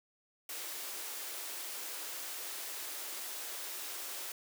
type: high-pass noise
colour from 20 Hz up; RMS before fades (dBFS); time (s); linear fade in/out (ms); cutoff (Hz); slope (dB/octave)
white; -42; 0.49-4.32; 2; 300; 48
effects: none